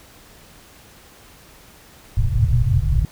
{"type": "low-pass noise", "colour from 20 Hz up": "white", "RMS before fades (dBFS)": -17, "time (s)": [2.17, 3.05], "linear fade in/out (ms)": 2, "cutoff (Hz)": 140, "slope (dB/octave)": 96, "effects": ["pink hiss -47 dBFS RMS until 3.11 s"]}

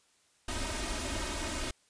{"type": "noise with comb filter", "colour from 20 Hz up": "pink", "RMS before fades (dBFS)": -35, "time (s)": [0.48, 1.71], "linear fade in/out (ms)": 5, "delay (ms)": 3.2, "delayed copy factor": 0.8, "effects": ["white hiss -68 dBFS RMS until 1.89 s", "resampled to 22050 Hz"]}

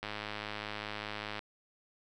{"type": "click train", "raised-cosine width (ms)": 0.3, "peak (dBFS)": -22, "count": 144, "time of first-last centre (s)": [0.03, 1.392], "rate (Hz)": 105, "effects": []}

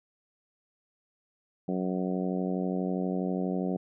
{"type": "harmonic tone", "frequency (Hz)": 92.3, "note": "F#2", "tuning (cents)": -4, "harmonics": [2, 3, 4, 5, 6, 7, 8], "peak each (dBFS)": [-30, -34, -36, -38, -40, -41, -42], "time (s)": [1.68, 3.77], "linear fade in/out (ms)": 5, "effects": []}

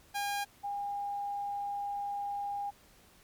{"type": "tone pair in turn", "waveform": ["sawtooth", "sine"], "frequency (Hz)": [810, 810], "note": ["G#5", "G#5"], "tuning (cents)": [-43, -43], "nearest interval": "unison", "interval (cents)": 0, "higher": "neither", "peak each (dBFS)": [-28, -33], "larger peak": "first", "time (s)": [[0.14, 0.45], [0.63, 2.71]], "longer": "second", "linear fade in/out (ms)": 20, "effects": ["pink hiss -61 dBFS RMS until 3.23 s", "MP3 96 kbps"]}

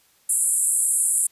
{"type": "band-pass noise", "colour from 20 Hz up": "white", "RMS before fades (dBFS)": -21, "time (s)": [0.29, 1.27], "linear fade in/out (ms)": 5, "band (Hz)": [7800, 11000], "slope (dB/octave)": 96, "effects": ["white hiss -60 dBFS RMS until 1.31 s", "resampled to 32000 Hz"]}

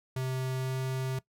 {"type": "tone with pitch glide", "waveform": "square", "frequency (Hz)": [130.1, 130.93], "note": ["C3", "C3"], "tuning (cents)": [-9, 2], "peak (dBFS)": -31, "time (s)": [0.16, 1.19], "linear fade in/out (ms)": 5, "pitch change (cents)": 11, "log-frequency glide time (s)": [0.54, 0.79], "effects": ["noise-tail reverb RT60 0.1 s tail -19 dB re dry"]}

